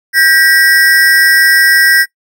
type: ring-modulated tone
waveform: square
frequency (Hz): 1758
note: A6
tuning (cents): -2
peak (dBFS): -3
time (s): 0.13-2.06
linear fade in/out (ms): 50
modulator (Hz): 163
effects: noise-tail reverb RT60 0.1 s tail -21 dB re dry